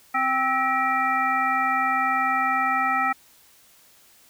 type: harmonic tone with a mistuned harmonic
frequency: 261.6 Hz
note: C4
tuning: in tune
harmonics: 1 / 3 / 5 / 7 / 9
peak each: -34 / -25 / -23 / -27 / -30 dBFS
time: 0.14-3.13 s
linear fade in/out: 10 ms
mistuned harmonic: 7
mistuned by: +74 cents
effects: white hiss -55 dBFS RMS until 4.29 s